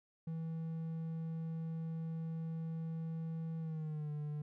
triangle tone with pitch glide, 162.6 to 149.1 Hz, E3 to D3, -23 to +27 cents, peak -36 dBFS, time 0.27-4.42 s, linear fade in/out 5 ms, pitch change -150 cents, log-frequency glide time 3.59-4.1 s, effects none

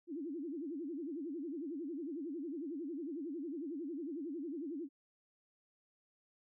sine tone with vibrato, 307 Hz, D#4, 23 cents flat, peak -39 dBFS, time 0.07-4.89 s, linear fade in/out 50 ms, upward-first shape sine, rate 11 Hz, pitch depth 240 cents each way, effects none

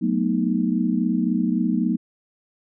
sine chord, B dominant seventh, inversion second, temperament equal with one note detuned, 185 / 220 / 243.7 / 311.1 Hz, F#3 / A3 / B3 / D#4, 0 / 0 / -23 / 0 cents, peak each -24 / -24 / -23 / -26 dBFS, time 0.01-1.97 s, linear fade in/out 20 ms, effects none

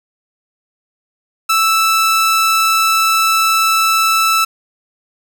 sawtooth tone, 1318.5 Hz, E6, in tune, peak -7 dBFS, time 1.49-4.45 s, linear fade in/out 10 ms, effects none

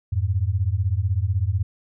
sine beating tone pair, 87.31 / 103.31 Hz, F2 / G#2, 0 / -9 cents, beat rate 16 Hz, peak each -22 dBFS, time 0.12-1.63 s, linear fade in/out 10 ms, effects none

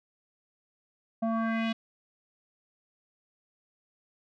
square tone with low-pass filter sweep, 225.6 Hz, A3, 44 cents sharp, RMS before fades -29 dBFS, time 1.22-1.73 s, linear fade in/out 10 ms, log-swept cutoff 740 to 3400 Hz, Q 2.8, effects none

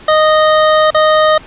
25% pulse tone with dropouts, 620 Hz, D#5, 6 cents flat, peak -3 dBFS, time 0.08-1.38 s, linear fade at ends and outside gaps 5 ms, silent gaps 0.906-0.945 s, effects pink hiss -36 dBFS RMS until 1.46 s + resampled to 8000 Hz

